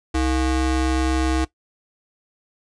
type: ring-modulated tone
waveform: square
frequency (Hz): 193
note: G3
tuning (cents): -27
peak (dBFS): -16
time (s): 0.14-1.45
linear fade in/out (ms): 10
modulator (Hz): 127
effects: noise-tail reverb RT60 0.1 s tail -17 dB re dry + resampled to 22050 Hz